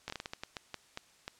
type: slowing click train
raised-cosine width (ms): 0.2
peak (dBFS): -21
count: 12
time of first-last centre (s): 0.08-1.279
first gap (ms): 19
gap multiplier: 1.32
effects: white hiss -63 dBFS RMS until 1.39 s + low-pass 8000 Hz 12 dB/octave